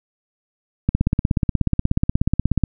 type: click train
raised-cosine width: 5 ms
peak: -4 dBFS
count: 30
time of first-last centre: 0.89-2.637 s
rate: 16.6 Hz
effects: none